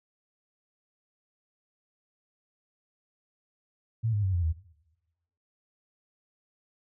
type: tone with pitch steps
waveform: sine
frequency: 113.3 / 103.9 / 95.27 / 87.37 / 80.12 Hz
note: A#2 / G#2 / G2 / F2 / E2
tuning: -49 / +1 / -49 / +1 / -49 cents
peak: -24 dBFS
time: 4.03-4.53 s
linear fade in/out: 20 ms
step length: 100 ms
effects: noise-tail reverb RT60 1.0 s tail -20 dB re dry